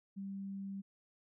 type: tone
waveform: sine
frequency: 196 Hz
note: G3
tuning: in tune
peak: -40 dBFS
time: 0.16-0.82 s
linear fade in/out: 20 ms
effects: none